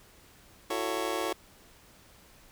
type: chord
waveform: 25% pulse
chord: F# minor seventh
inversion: third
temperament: just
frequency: 333 / 370 / 444 / 555 Hz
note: E4 / F#4 / A4 / C#5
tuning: +18 / 0 / +16 / +2 cents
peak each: -32 dBFS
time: 0.7-1.33 s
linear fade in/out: 5 ms
effects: pink hiss -57 dBFS RMS until 2.51 s